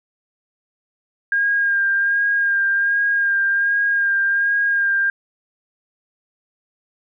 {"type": "tone with vibrato", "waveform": "sine", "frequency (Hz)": 1613, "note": "G6", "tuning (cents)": 49, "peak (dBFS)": -15, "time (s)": [1.32, 5.1], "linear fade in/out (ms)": 2, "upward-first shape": "sine", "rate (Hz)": 1.3, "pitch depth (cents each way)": 22, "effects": []}